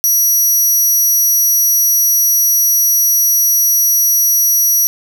15% pulse tone, 5800 Hz, F#8, 35 cents flat, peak -4 dBFS, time 0.04-4.87 s, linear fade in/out 0 ms, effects 7-bit

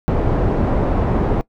pink low-pass noise, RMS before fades -17 dBFS, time 0.08-1.41 s, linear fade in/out 0 ms, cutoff 730 Hz, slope 12 dB/octave, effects noise-tail reverb RT60 0.1 s tail -20 dB re dry

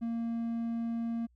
triangle tone, 231.1 Hz, A#3, 15 cents flat, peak -29 dBFS, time 0.01-1.27 s, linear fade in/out 20 ms, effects added 60 Hz sine -63 dBFS peak until 1.35 s

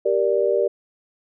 sine chord, G minor, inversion none, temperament just, 392 / 470.4 / 588 Hz, G4 / Bb4 / D5, 0 / +16 / +2 cents, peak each -21 dBFS, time 0.05-0.68 s, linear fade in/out 10 ms, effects none

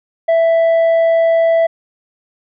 sine tone with tanh clipping, 661 Hz, E5, 5 cents sharp, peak -10 dBFS, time 0.28-1.67 s, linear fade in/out 10 ms, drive 4 dB, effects none

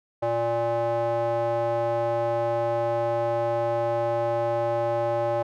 square tone with band-pass filter, 117 Hz, A#2, 7 cents sharp, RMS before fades -25 dBFS, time 0.22-5.43 s, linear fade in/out 10 ms, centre 670 Hz, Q 4.5, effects none

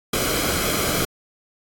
pink noise with comb filter, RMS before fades -22 dBFS, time 0.13-1.05 s, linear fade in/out 5 ms, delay 1.1 ms, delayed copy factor -0.6, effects AAC 64 kbps

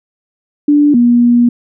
sine tone pair in turn, 292.7 / 239.9 Hz, D4 / A#3, -6 / +50 cents, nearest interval minor third, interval 344 cents, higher first, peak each -5 dBFS, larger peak neither, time 0.68-0.94 / 0.94-1.49 s, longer second, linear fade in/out 5 ms, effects none

